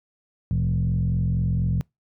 sine tone with frequency modulation, 117.4 Hz, A#2, 13 cents sharp, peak -19 dBFS, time 0.51-1.81 s, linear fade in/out 0 ms, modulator 44.2 Hz, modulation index 1.3, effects noise-tail reverb RT60 0.2 s tail -26 dB re dry + tanh soft clip ceiling -15 dBFS

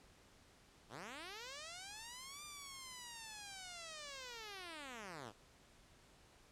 5% pulse linear two-way sweep, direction up then down, 92 to 1200 to 92 Hz, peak -37 dBFS, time 0.89-5.33 s, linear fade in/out 50 ms, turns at 2.44 s, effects pink hiss -66 dBFS RMS until 6.51 s + low-pass 9000 Hz 12 dB/octave

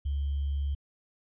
sine tone with sample-and-hold, 70.3 Hz, C#2, 25 cents sharp, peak -27 dBFS, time 0.05-0.75 s, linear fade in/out 10 ms, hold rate 3150 Hz, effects resampled to 8000 Hz

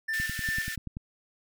triangle tone with tremolo, 1780 Hz, A6, 20 cents sharp, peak -26 dBFS, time 0.08-0.75 s, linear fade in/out 10 ms, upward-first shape square, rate 2.8 Hz, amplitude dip 55%
pink high-pass noise, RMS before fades -39 dBFS, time 0.13-0.76 s, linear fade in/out 10 ms, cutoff 1400 Hz, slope 96 dB/octave
click train, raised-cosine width 5 ms, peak -24 dBFS, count 9, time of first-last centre 0.2-0.969 s, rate 10.4 Hz
effects none

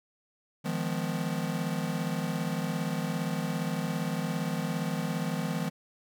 square chord, F half-diminished seventh, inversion third, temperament just, 157.15 / 174.61 / 209.5 / 251.4 Hz, Eb3 / F3 / Ab3 / Cb4, +18 / 0 / +15 / +31 cents, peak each -35 / -34 / -37 / -38 dBFS, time 0.64-5.7 s, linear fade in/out 20 ms, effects none

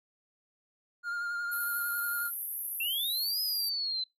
triangle tone with vibrato, 1410 Hz, F6, 16 cents sharp, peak -30 dBFS, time 1.03-2.31 s, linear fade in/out 50 ms, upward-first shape triangle, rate 11 Hz, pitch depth 26 cents each way
pink band-pass noise, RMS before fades -37 dBFS, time 1.51-3.7 s, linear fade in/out 20 ms, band 11000 to 13000 Hz, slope 96 dB/octave
sine linear two-way sweep, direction up then down, 2637 to 5070 to 4023 Hz, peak -30 dBFS, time 2.8-4.04 s, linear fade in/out 5 ms, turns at 3.41 s
effects noise-tail reverb RT60 0.2 s tail -26 dB re dry

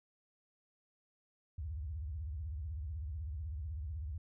sine tone with vibrato, 75.4 Hz, D2, 46 cents sharp, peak -38 dBFS, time 1.58-4.18 s, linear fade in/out 5 ms, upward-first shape sine, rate 16 Hz, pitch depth 290 cents each way, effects none

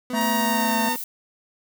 30% pulse tone with vibrato, 248.7 Hz, B3, 12 cents sharp, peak -26 dBFS, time 0.1-0.96 s, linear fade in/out 2 ms, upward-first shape sine, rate 2.2 Hz, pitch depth 22 cents each way
harmonic tone, 221.9 Hz, A3, 15 cents sharp, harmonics 1 / 3 / 5 / 7 / 8, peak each -25 / -30 / -38 / -39 / -42 dBFS, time 0.13-0.89 s, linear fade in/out 5 ms
sawtooth tone with pitch glide, 943 to 911.4 Hz, A#5 to A#5, +20 to -39 cents, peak -19 dBFS, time 0.13-0.97 s, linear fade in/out 50 ms, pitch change -59 cents, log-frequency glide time 0.33-0.78 s
violet noise, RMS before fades -32 dBFS, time 0.21-1.04 s, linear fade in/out 2 ms
effects none

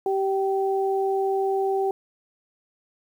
sine tone pair together, 388.5 / 774 Hz, G4 / G5, -16 / -22 cents, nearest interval octave, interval 1194 cents, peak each -22 / -26 dBFS, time 0.06-1.91 s, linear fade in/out 2 ms, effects 9-bit

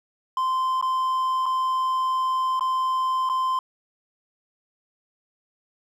triangle tone with dropouts, 1038 Hz, C6, 14 cents flat, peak -19 dBFS, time 0.37-3.59 s, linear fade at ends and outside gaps 2 ms, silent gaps 0.813-0.825 / 1.458-1.462 / 2.595-2.608 / 3.291-3.297 s, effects none

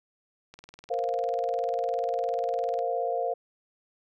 click train, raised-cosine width 0.2 ms, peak -29 dBFS, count 46, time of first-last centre 0.54-2.79 s, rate 20 Hz
sine chord, Bb suspended second, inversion none, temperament equal, 466.2 / 523.3 / 698.5 Hz, Bb4 / C5 / F5, 0 / 0 / 0 cents, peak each -31 / -31 / -29 dBFS, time 0.9-3.34 s, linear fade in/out 10 ms
effects none

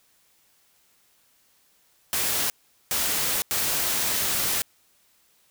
white noise bursts at uneven times, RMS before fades -25 dBFS, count 3, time 2.13-2.5 / 2.91-3.42 / 3.51-4.62 s, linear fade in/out 0 ms, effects white hiss -63 dBFS RMS until 5.5 s

